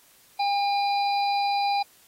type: harmonic tone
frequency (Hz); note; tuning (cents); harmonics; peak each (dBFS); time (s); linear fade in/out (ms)
806; G5; +48; 1 / 3 / 5 / 6; -22 / -34 / -34 / -36; 0.39-1.83; 10
effects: white hiss -57 dBFS RMS until 2.07 s + AAC 48 kbps